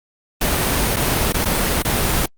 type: noise with dropouts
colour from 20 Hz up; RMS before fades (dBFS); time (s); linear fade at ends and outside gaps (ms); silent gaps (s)
pink; -18; 0.41-2.26; 5; 0.962-0.966 / 1.324-1.342 / 1.448-1.455 / 1.824-1.848
effects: Opus 32 kbps